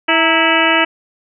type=harmonic tone with a mistuned harmonic; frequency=327 Hz; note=E4; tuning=14 cents flat; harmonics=1 / 2 / 3 / 4 / 5 / 6 / 7 / 8 / 9; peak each=-19 / -19 / -19 / -19 / -19 / -19 / -19 / -19 / -19 dBFS; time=0.08-0.85 s; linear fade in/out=10 ms; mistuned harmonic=3; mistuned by=-91 cents; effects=none